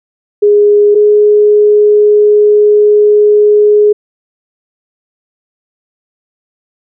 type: tone pair in turn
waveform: sine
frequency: 413.4 / 418.2 Hz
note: G#4 / G#4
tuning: -8 / +12 cents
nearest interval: unison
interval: 20 cents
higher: second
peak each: -3 dBFS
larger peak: neither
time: 0.42-0.95 / 0.95-3.93 s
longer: second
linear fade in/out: 10 ms
effects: none